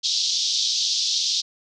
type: band-pass noise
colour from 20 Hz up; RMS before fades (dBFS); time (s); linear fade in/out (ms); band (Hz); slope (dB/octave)
pink; -23; 0.03-1.42; 20; 3500 to 6000; 48
effects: none